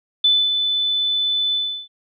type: tone with ADSR envelope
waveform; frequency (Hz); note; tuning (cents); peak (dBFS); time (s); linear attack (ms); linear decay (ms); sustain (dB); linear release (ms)
sine; 3504; A7; -8; -11; 0.24-1.88; 6; 250; -6; 340
effects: none